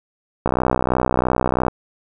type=click train; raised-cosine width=1 ms; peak=-3 dBFS; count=78; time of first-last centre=0.46-1.682 s; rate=63 Hz; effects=none